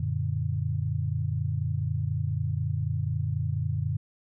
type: chord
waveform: sine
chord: Gb augmented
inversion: none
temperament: equal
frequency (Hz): 92.5 / 116.54 / 146.83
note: Gb2 / Bb2 / D3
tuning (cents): 0 / 0 / 0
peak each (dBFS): -30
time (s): 0-3.97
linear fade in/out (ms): 5
effects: none